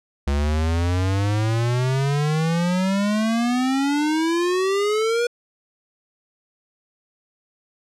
square exponential sweep, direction up, 69.3 to 484.4 Hz, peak -19 dBFS, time 0.27-5.27 s, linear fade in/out 5 ms, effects low-pass 8000 Hz 12 dB/octave

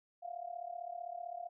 sine tone with amplitude modulation, 698.5 Hz, F5, in tune, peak -37 dBFS, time 0.22-1.49 s, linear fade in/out 20 ms, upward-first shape sine, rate 35.6 Hz, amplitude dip 85%, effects none

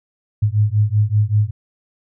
sine beating tone pair, 103 / 108.2 Hz, G#2 / A2, -14 / -29 cents, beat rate 5.2 Hz, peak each -16 dBFS, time 0.42-1.51 s, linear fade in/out 10 ms, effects none

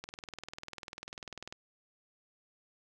click train, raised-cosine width 0.2 ms, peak -25 dBFS, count 31, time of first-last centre 0.04-1.525 s, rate 20.2 Hz, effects none

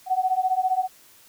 sine beating tone pair, 740 / 755 Hz, F#5 / F#5, 0 / +35 cents, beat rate 15 Hz, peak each -23 dBFS, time 0.06-0.88 s, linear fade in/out 50 ms, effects white hiss -53 dBFS RMS until 1.28 s

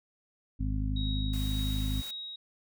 harmonic tone, 51.91 Hz, G#1, in tune, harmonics 1 / 2 / 3 / 4 / 5, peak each -30 / -34 / -41 / -42 / -37 dBFS, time 0.59-2.02 s, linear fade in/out 20 ms
sine tone with tremolo, 3800 Hz, A#7, 33 cents sharp, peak -36 dBFS, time 0.96-2.36 s, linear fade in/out 5 ms, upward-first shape triangle, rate 1.9 Hz, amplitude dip 45%
white noise, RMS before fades -46 dBFS, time 1.33-2.11 s, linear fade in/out 5 ms
effects none

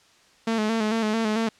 sawtooth tone with vibrato, 220 Hz, A3, in tune, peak -18 dBFS, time 0.47-1.49 s, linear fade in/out 5 ms, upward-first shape square, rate 4.5 Hz, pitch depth 49 cents each way, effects white hiss -57 dBFS RMS until 1.59 s + low-pass 6000 Hz 12 dB/octave

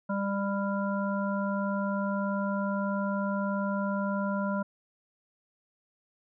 harmonic tone, 198.8 Hz, G3, 25 cents sharp, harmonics 1 / 3 / 5 / 7, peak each -29 / -34 / -36 / -37 dBFS, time 0.09-4.63 s, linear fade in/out 10 ms, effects none

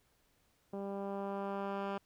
10% pulse tone with low-pass filter sweep, 198 Hz, G3, 18 cents sharp, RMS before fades -39 dBFS, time 0.73-1.98 s, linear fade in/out 5 ms, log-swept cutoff 530 to 2200 Hz, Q 0.8, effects pink hiss -73 dBFS RMS until 2.05 s

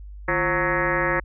sine tone with frequency modulation, 1108.7 Hz, C#6, in tune, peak -19 dBFS, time 0.28-1.2 s, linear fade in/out 5 ms, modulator 191 Hz, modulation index 4.7, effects added 50 Hz sine -36 dBFS peak until 1.24 s

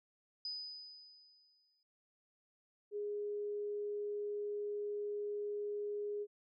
sine tone with exponential decay, 4987 Hz, D#8, 3 cents sharp, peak -38 dBFS, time 0.45-1.83 s, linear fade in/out 2 ms, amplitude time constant 300 ms
sine tone, 413.4 Hz, G#4, 8 cents flat, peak -37 dBFS, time 2.91-6.27 s, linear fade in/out 50 ms
effects none

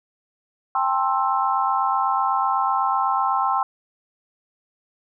sine chord, A minor seventh, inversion third, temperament just, 792 / 880 / 1056 / 1320 Hz, G5 / A5 / C6 / E6, +18 / 0 / +16 / +2 cents, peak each -23 / -27 / -22 / -25 dBFS, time 0.75-3.63 s, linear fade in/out 2 ms, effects none

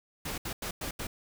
pink noise bursts at uneven times, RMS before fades -36 dBFS, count 5, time 0.25-0.38 / 0.45-0.53 / 0.62-0.71 / 0.81-0.91 / 0.99-1.07 s, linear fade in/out 5 ms, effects none

